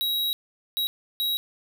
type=tone bursts at uneven times; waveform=square; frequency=3846 Hz; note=B7; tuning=47 cents flat; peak=-24 dBFS; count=3; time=0.01-0.33 / 0.77-0.87 / 1.2-1.37 s; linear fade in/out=0 ms; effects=none